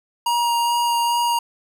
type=tone with vibrato; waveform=square; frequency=946 Hz; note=A#5; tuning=25 cents sharp; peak=-18 dBFS; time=0.26-1.39 s; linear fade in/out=5 ms; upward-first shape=sine; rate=2.4 Hz; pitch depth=10 cents each way; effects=none